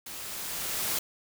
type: noise with level ramp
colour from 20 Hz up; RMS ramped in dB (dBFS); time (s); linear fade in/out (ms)
white; -41 to -29; 0.06-0.99; 5
effects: none

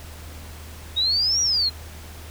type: exponential two-way sweep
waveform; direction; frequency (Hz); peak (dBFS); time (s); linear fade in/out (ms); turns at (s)
sine; up then down; 3729 to 5800 to 4113; -18; 0.96-1.7; 20; 1.41
effects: added 78 Hz sine -38 dBFS peak until 2.3 s + pink hiss -43 dBFS RMS until 2.3 s

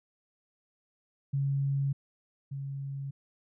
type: tone pair in turn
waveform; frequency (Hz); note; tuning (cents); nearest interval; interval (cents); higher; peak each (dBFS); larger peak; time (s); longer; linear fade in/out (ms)
sine; 138.59 / 138.06; C#3 / C#3; 0 / -7; unison; 7; first; -26 / -34; first; 1.33-1.93 / 2.51-3.11; neither; 10
effects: none

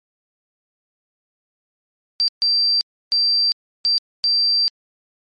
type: tone bursts at uneven times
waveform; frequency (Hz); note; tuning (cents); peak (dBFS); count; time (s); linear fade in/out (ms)
sine; 4699; D8; 0; -14; 5; 2.2-2.28 / 2.42-2.81 / 3.12-3.52 / 3.85-3.98 / 4.24-4.68; 0
effects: MP3 48 kbps

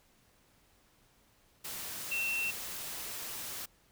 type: tone in noise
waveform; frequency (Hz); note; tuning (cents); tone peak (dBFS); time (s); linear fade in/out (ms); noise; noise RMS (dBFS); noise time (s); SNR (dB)
sine; 2700; E7; +41; -31; 2.11-2.51; 10; white; -41; 1.64-3.66; +7
effects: pink hiss -67 dBFS RMS until 3.91 s

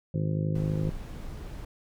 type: harmonic tone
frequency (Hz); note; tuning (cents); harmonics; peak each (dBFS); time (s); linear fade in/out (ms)
51.91; G#1; 0; 2 / 3 / 4 / 5 / 6 / 7 / 8 / 9 / 10; -32 / -27 / -39 / -41 / -41 / -41 / -47 / -48 / -40; 0.14-0.9; 5
type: noise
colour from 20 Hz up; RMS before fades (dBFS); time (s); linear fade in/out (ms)
brown; -38; 0.55-1.65; 5
effects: none

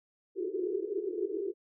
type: band-pass noise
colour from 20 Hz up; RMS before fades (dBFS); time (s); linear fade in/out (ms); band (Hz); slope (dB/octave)
white; -34; 0.35-1.54; 50; 350 to 420; 96
effects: none

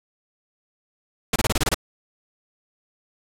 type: noise bursts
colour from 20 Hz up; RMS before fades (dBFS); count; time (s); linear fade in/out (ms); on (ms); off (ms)
pink; -20; 8; 1.33-1.745; 5; 30; 25
effects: low-pass 12000 Hz 12 dB/octave

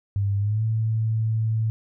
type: tone with pitch glide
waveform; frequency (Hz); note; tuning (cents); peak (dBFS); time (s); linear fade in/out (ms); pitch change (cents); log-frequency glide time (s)
sine; 100 to 110.96; G2 to A2; +35 to +15; -20; 0.16-1.7; 0; +180; 0.38-0.63
effects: none

